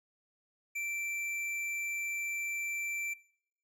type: tone with tanh clipping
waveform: sine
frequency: 2343 Hz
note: D7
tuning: 5 cents flat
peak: -36 dBFS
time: 0.75-3.14 s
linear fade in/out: 10 ms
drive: 13 dB
effects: noise-tail reverb RT60 0.7 s tail -21 dB re dry